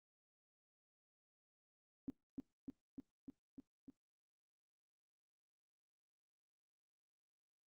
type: tone with echo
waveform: sine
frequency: 272.4 Hz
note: C#4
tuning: 30 cents flat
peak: -39 dBFS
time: 2.08-2.1 s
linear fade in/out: 0 ms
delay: 300 ms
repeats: 6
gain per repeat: -2 dB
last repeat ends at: 3.9 s
effects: noise-tail reverb RT60 0.2 s tail -23 dB re dry + Opus 48 kbps